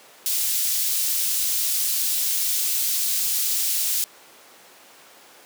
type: high-pass noise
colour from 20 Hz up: white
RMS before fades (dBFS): -23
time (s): 0.26-4.04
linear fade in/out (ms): 0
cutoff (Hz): 3900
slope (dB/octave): 12
effects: pink hiss -48 dBFS RMS until 5.45 s + high-pass 400 Hz 12 dB/octave